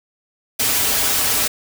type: noise with comb filter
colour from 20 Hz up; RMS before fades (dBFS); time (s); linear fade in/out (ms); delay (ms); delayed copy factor
white; -18; 0.59-1.48; 10; 5.7; -0.95
effects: none